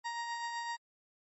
30% pulse tone with tremolo, 938 Hz, A#5, 11 cents sharp, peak -32 dBFS, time 0.04-0.77 s, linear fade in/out 20 ms, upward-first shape triangle, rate 7.9 Hz, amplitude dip 40%, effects MP3 32 kbps

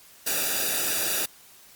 white noise with comb filter, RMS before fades -26 dBFS, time 0.26-1.26 s, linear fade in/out 10 ms, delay 0.94 ms, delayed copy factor -0.8, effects white hiss -52 dBFS RMS until 1.75 s + Opus 48 kbps

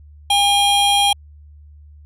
square tone pair together, 809 / 3236 Hz, G#5 / G#7, -46 / -46 cents, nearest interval 2 octaves, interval 2400 cents, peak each -16 dBFS, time 0.3-1.13 s, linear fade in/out 5 ms, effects added 74 Hz sine -40 dBFS peak until 2.05 s + resampled to 32000 Hz

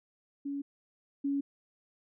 sine tone pair in turn, 281.5 / 280 Hz, C#4 / C#4, +27 / +18 cents, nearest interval unison, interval 9 cents, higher first, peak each -33 / -28 dBFS, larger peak second, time 0.45-0.62 / 1.24-1.41 s, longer neither, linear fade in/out 10 ms, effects none

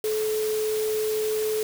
sine tone in noise, 431.9 Hz, A4, 32 cents flat, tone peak -23 dBFS, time 0.04-1.63 s, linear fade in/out 2 ms, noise white, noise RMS -35 dBFS, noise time 0.04-1.63 s, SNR +9 dB, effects none

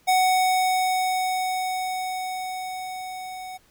square tone with level ramp, 744 Hz, F#5, 9 cents sharp, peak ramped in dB -17 to -35 dBFS, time 0.07-3.58 s, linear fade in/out 20 ms, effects pink hiss -60 dBFS RMS until 3.7 s

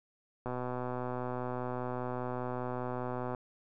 click train, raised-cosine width 1 ms, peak -23 dBFS, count 362, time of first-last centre 0.46-3.348 s, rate 125 Hz, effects none

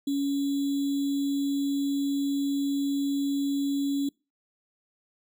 sine tone with sample-and-hold, 280 Hz, C#4, 18 cents sharp, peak -24 dBFS, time 0.07-4.09 s, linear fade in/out 5 ms, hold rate 3675 Hz, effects noise-tail reverb RT60 0.3 s tail -26 dB re dry

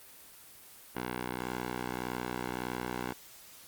10% pulse tone with band-pass filter, 61.7 Hz, B1, 1 cent flat, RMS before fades -37 dBFS, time 0.95-3.13 s, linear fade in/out 10 ms, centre 1100 Hz, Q 0.51, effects white hiss -53 dBFS RMS until 3.67 s + Opus 24 kbps

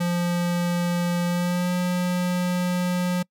square tone with pitch glide, 174.61 to 179.21 Hz, F3 to F3, 0 to +45 cents, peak -22 dBFS, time 0-3.23 s, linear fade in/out 10 ms, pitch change +45 cents, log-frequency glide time 1.27-1.72 s, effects noise-tail reverb RT60 0.1 s tail -26 dB re dry

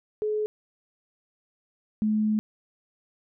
sine tone pair in turn, 425.8 / 214.4 Hz, G#4 / A3, +43 / -45 cents, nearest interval octave, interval 1188 cents, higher first, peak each -24 / -21 dBFS, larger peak second, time 0.22-0.46 / 2.02-2.39 s, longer second, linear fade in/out 0 ms, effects none

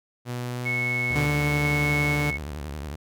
sawtooth tone with pitch glide, 122.5 to 123.49 Hz, B2 to B2, -14 to 0 cents, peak -25 dBFS, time 0.25-1.29 s, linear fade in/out 50 ms, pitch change +14 cents, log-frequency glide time 0.39-0.64 s
sine tone with tremolo, 2200 Hz, C#7, 14 cents flat, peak -24 dBFS, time 0.65-2.38 s, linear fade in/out 20 ms, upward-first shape square, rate 1 Hz, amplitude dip 30%
sawtooth tone with vibrato, 73.42 Hz, D2, in tune, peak -28 dBFS, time 1.1-2.96 s, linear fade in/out 10 ms, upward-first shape sine, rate 11 Hz, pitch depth 150 cents each way
sawtooth tone, 146.83 Hz, D3, in tune, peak -19 dBFS, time 1.15-2.31 s, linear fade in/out 10 ms
effects none

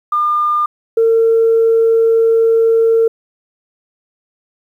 sine tone pair in turn, 1205 / 454 Hz, D6 / A#4, +44 / -46 cents, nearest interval octave + perfect fourth, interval 1690 cents, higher first, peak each -11 / -7 dBFS, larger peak second, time 0.12-0.66 / 0.97-3.08 s, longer second, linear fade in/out 5 ms, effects tanh soft clip ceiling -4 dBFS + 8-bit

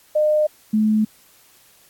sine tone pair in turn, 608 / 215.5 Hz, D#5 / A3, -40 / -36 cents, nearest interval octave + tritone, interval 1796 cents, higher first, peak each -14 dBFS, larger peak neither, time 0.15-0.47 / 0.73-1.05 s, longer neither, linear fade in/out 10 ms, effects white hiss -53 dBFS RMS until 1.89 s + AAC 64 kbps

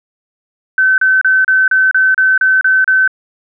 sine tone bursts, 1529 Hz, G6, 44 cents flat, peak -7 dBFS, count 10, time 0.78-3.077 s, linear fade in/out 2 ms, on 200 ms, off 33 ms, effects none

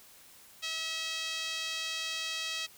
5% pulse tone with band-pass filter, 645 Hz, E5, 38 cents flat, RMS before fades -36 dBFS, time 0.62-2.67 s, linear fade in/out 20 ms, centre 3200 Hz, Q 1.2, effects white hiss -56 dBFS RMS until 2.77 s

